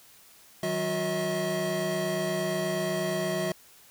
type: tone cluster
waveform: square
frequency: 159.4 / 187.9 / 362.6 / 641 Hz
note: D#3 / F#3 / F#4 / E5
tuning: +42 / +27 / -35 / -49 cents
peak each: -37 / -35 / -33 / -31 dBFS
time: 0.63-3.52 s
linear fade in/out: 2 ms
effects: white hiss -55 dBFS RMS until 3.9 s